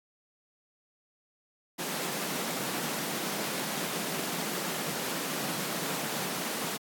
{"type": "high-pass noise", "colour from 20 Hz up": "pink", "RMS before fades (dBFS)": -34, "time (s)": [1.78, 6.78], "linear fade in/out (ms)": 20, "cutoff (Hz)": 150, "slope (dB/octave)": 48, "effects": ["AAC 64 kbps"]}